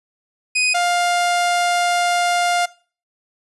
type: tone pair in turn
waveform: sawtooth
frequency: 2496 / 703.3 Hz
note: D#7 / F5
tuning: +5 / +12 cents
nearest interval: octave + minor seventh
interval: 2193 cents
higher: first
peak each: -12 dBFS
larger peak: neither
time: 0.55-0.74 / 0.74-2.66 s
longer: second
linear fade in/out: 10 ms
effects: noise-tail reverb RT60 0.4 s tail -21 dB re dry + resampled to 24000 Hz